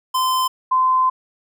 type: tone pair in turn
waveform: square / sine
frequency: 1031 / 1031 Hz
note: C6 / C6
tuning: -26 / -26 cents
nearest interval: unison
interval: 0 cents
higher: neither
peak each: -17 / -13 dBFS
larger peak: second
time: 0.14-0.48 / 0.71-1.1 s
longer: second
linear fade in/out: 10 ms
effects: none